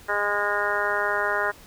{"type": "harmonic tone", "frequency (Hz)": 205.1, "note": "G#3", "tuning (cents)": -21, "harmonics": [2, 3, 4, 5, 6, 7, 8, 9], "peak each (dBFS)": [-31, -30, -32, -30, -33, -27, -31, -30], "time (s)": [0.08, 1.52], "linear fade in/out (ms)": 20, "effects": ["pink hiss -49 dBFS RMS until 1.66 s"]}